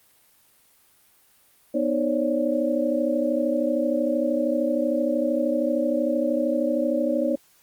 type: tone cluster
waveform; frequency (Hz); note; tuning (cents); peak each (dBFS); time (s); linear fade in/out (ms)
sine; 247.5 / 310.1 / 542 / 575; B3 / D#4 / C#5 / D5; +4 / -6 / -39 / -37; -26; 1.74-7.36; 10
effects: white hiss -59 dBFS RMS until 7.62 s + Opus 32 kbps